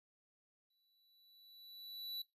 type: tone with exponential growth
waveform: square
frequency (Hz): 3951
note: B7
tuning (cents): 0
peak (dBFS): -40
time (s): 0.7-2.22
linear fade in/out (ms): 5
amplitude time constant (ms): 330
effects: noise-tail reverb RT60 0.2 s tail -19 dB re dry + resampled to 32000 Hz